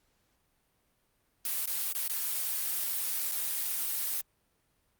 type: noise with dropouts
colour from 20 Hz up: blue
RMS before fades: -32 dBFS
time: 1.45-4.21 s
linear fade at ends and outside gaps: 1 ms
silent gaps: 1.657-1.675 / 1.926-1.949 / 2.079-2.096 / 3.314-3.32 s
effects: pink hiss -73 dBFS RMS until 4.99 s + Opus 48 kbps